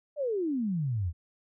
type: exponential sweep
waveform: sine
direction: down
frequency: 616 to 78.2 Hz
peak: -27 dBFS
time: 0.16-1.13 s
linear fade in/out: 50 ms
effects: none